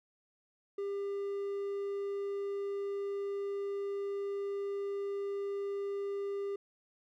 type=tone; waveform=triangle; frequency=399.6 Hz; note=G4; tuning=33 cents sharp; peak=-32 dBFS; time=0.78-6.56 s; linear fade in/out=5 ms; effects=none